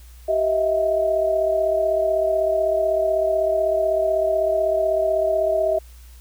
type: tone cluster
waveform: sine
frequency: 387.3 / 637 / 673 Hz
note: G4 / D#5 / E5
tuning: -21 / +41 / +36 cents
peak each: -26 / -18 / -26 dBFS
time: 0.28-5.79 s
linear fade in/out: 10 ms
effects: added 60 Hz sine -41 dBFS peak until 6.2 s + white hiss -53 dBFS RMS until 6.2 s